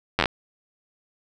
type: slowing click train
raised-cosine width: 0.3 ms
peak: -3 dBFS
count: 6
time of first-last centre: 0.19-0.257 s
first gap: 10 ms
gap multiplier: 1.15
effects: none